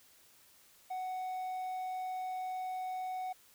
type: tone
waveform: triangle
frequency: 743 Hz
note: F#5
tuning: 7 cents sharp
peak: -34 dBFS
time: 0.9-3.33 s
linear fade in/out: 10 ms
effects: white hiss -63 dBFS RMS until 3.54 s